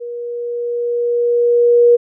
sine tone with level ramp, 477.8 Hz, A#4, 43 cents sharp, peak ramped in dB -24 to -5 dBFS, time 0-1.97 s, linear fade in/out 20 ms, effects none

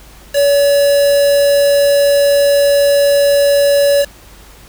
triangle tone with quantisation, 568 Hz, C#5, 42 cents sharp, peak -6 dBFS, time 0.33-4.06 s, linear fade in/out 50 ms, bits 3, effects added 50 Hz sine -40 dBFS peak until 4.68 s + pink hiss -41 dBFS RMS until 4.68 s

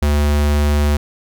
square tone, 73.42 Hz, D2, in tune, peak -13 dBFS, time 0.02-0.97 s, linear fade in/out 5 ms, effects none

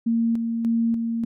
sine tone with tremolo, 230 Hz, A#3, 23 cents flat, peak -18 dBFS, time 0.06-1.25 s, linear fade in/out 10 ms, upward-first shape square, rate 1.7 Hz, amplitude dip 40%, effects none

